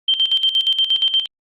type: tone with tremolo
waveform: sine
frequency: 3136 Hz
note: G7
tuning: in tune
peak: -12 dBFS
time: 0.08-1.26 s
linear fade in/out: 5 ms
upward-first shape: square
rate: 8.5 Hz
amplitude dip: 70%
effects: Opus 32 kbps